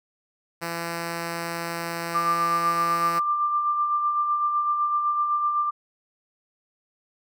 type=tone; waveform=5% pulse; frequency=168.8 Hz; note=E3; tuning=41 cents sharp; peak=-17 dBFS; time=0.61-3.2 s; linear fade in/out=20 ms
type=tone with tremolo; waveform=sine; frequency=1187 Hz; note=D6; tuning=18 cents sharp; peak=-19 dBFS; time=2.14-5.71 s; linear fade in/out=20 ms; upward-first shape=sine; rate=7.9 Hz; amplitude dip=40%
effects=none